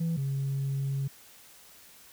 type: tone pair in turn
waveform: sine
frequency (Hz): 165.5 / 137.11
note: E3 / C#3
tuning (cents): +7 / -19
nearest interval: minor third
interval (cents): 326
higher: first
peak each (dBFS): -24 / -26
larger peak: first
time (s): 0-0.17 / 0.17-1.08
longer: second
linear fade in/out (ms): 10
effects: tanh soft clip ceiling -25 dBFS + white hiss -54 dBFS RMS until 2.12 s